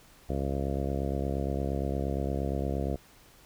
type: harmonic tone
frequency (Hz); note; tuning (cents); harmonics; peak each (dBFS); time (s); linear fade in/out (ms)
68.6; C#2; -17; 1 / 2 / 3 / 4 / 5 / 6 / 7 / 8 / 9 / 10; -32 / -35 / -37 / -38 / -39 / -40 / -40 / -41 / -42 / -42; 0.29-2.96; 5
effects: pink hiss -57 dBFS RMS until 3.45 s